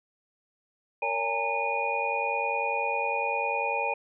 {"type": "tone cluster", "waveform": "sine", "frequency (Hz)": [464.2, 565, 819, 909, 2457], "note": ["A#4", "C#5", "G#5", "A#5", "D#7"], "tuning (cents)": [-7, 33, -24, -44, -22], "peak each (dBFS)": [-35, -33, -32, -32, -30], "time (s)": [1.02, 3.94], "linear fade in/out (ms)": 5, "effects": []}